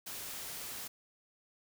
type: noise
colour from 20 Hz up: white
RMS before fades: -43 dBFS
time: 0.06-0.88 s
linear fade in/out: 10 ms
effects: none